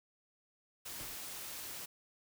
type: noise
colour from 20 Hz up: white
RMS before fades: -45 dBFS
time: 0.85-1.86 s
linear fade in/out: 10 ms
type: noise with exponential decay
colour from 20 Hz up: pink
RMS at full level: -47 dBFS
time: 1-1.36 s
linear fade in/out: 0 ms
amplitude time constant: 77 ms
effects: none